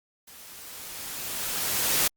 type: noise with level ramp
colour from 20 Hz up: white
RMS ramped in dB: -48 to -22 dBFS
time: 0.27-2.08 s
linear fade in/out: 10 ms
effects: Opus 48 kbps